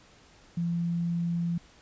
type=tone; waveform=sine; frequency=170.6 Hz; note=F3; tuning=40 cents flat; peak=-26 dBFS; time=0.57-1.58 s; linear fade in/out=5 ms; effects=pink hiss -57 dBFS RMS until 1.81 s + resampled to 16000 Hz